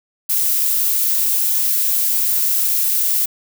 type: noise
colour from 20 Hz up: violet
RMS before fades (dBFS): -17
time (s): 0.29-3.26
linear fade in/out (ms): 10
effects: none